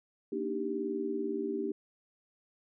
sine chord, Eb major seventh, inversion second, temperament equal with one note detuned, 233.1 / 293.7 / 314 / 392 Hz, Bb3 / D4 / Eb4 / G4, 0 / 0 / +16 / 0 cents, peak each -39 / -38 / -39 / -34 dBFS, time 0.32-1.72 s, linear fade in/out 5 ms, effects none

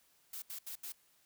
blue noise bursts, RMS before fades -44 dBFS, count 4, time 0.33-0.922 s, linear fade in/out 5 ms, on 91 ms, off 76 ms, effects white hiss -70 dBFS RMS until 1.25 s

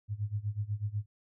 sine tone with tremolo, 104.3 Hz, G#2, 8 cents sharp, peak -28 dBFS, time 0.08-1.06 s, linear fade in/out 50 ms, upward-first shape sine, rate 8.1 Hz, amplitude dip 90%, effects none

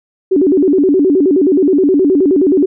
sine tone with vibrato, 329.6 Hz, E4, in tune, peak -7 dBFS, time 0.31-2.66 s, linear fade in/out 10 ms, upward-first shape square, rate 9.5 Hz, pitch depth 240 cents each way, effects none

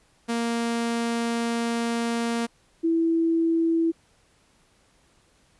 sawtooth / sine tone pair in turn, 233.1 / 329.7 Hz, A#3 / E4, 0 / 0 cents, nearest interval tritone, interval 600 cents, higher second, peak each -20 / -19 dBFS, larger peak second, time 0.28-2.47 / 2.83-3.92 s, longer first, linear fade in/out 20 ms, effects pink hiss -62 dBFS RMS until 5.59 s + resampled to 24000 Hz

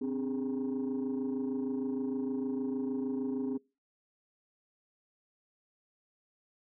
sine tone cluster, 260 / 286.5 / 409.9 Hz, C4 / D4 / G#4, -11 / -43 / -23 cents, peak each -31 / -37 / -37 dBFS, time 0.01-3.58 s, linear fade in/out 10 ms, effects noise-tail reverb RT60 0.3 s tail -25 dB re dry + tanh soft clip ceiling -27 dBFS

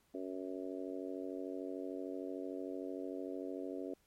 harmonic tone, 93.3 Hz, F#2, 15 cents sharp, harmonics 3 / 4 / 5 / 6 / 7, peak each -43 / -45 / -47 / -49 / -50 dBFS, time 0.14-3.94 s, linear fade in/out 5 ms, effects pink hiss -73 dBFS RMS until 4.06 s + MP3 64 kbps

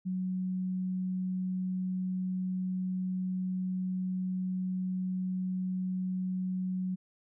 sine tone, 185 Hz, F#3, in tune, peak -30 dBFS, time 0.05-6.96 s, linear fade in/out 20 ms, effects none

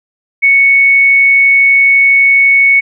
sine tone, 2217 Hz, C#7, in tune, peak -4 dBFS, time 0.42-2.81 s, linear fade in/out 20 ms, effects none

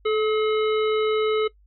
harmonic tone with a mistuned harmonic, 427 Hz, G#4, 48 cents sharp, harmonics 1 / 3 / 5 / 7 / 9, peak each -19 / -29 / -33 / -36 / -38 dBFS, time 0.05-1.48 s, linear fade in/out 10 ms, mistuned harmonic 1, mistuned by +24 cents, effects noise-tail reverb RT60 0.1 s tail -20 dB re dry + added 50 Hz sine -53 dBFS peak until 1.66 s

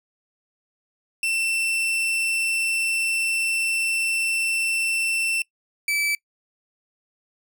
40% pulse tone pair in turn, 2685 / 2309 Hz, E7 / D7, +31 / -30 cents, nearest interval minor third, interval 261 cents, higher first, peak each -20 dBFS, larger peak neither, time 1.23-5.42 / 5.88-6.15 s, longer first, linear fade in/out 2 ms, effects noise-tail reverb RT60 0.1 s tail -23 dB re dry

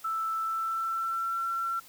sine tone with pitch glide, 1322 to 1353.7 Hz, E6 to E6, +5 to +46 cents, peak -28 dBFS, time 0.04-1.8 s, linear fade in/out 10 ms, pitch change +41 cents, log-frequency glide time 0.37-1.38 s, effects white hiss -53 dBFS RMS until 1.88 s

